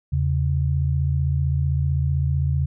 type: tone pair together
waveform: sine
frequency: 81.6 / 137.23 Hz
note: E2 / C#3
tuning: -17 / -17 cents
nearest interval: major sixth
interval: 900 cents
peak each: -21 dBFS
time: 0.12-2.66 s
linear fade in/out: 10 ms
effects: none